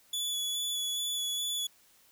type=tone with vibrato; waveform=sawtooth; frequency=3424 Hz; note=A7; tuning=48 cents flat; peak=-28 dBFS; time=0.13-1.67 s; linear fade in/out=5 ms; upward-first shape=square; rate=2.4 Hz; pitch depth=12 cents each way; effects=white hiss -63 dBFS RMS until 2.11 s